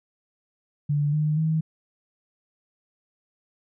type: tone with pitch steps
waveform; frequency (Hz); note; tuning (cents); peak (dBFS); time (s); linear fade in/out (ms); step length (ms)
sine; 146.1 / 152.22 / 158.59; D3 / D#3 / D#3; -9 / -38 / +33; -20; 0.89-1.61; 10; 240
effects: none